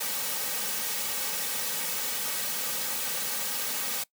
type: noise with comb filter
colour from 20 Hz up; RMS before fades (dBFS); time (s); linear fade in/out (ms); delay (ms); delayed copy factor
white; -31; 0-4.04; 10; 2.9; -0.75
effects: noise-tail reverb RT60 0.1 s tail -21 dB re dry + high-pass 200 Hz 12 dB/octave